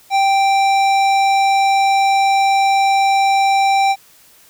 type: tone with hard clipping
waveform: sine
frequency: 784 Hz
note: G5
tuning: in tune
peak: -13 dBFS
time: 0.1-3.96 s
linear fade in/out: 50 ms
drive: 14 dB
effects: white hiss -48 dBFS RMS until 4.49 s